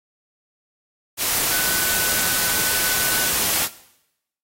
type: tone in noise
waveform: sine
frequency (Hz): 1500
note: F#6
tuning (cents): +23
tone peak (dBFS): -27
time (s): 1.5-3.33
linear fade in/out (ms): 50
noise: white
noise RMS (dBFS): -21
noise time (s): 1.17-3.69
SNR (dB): -9
effects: noise-tail reverb RT60 0.8 s tail -17 dB re dry + AAC 48 kbps